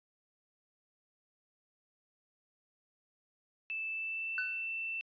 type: tone with pitch glide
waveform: sine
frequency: 2637 to 2672 Hz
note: E7 to E7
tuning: 0 to +23 cents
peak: -35 dBFS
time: 3.7-5.01 s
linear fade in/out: 0 ms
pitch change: +23 cents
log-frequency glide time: 3.89-4.4 s
type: tone with exponential decay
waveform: triangle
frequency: 1500 Hz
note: F#6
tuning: 23 cents sharp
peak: -29 dBFS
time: 4.38-4.67 s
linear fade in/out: 1 ms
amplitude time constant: 62 ms
effects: resampled to 11025 Hz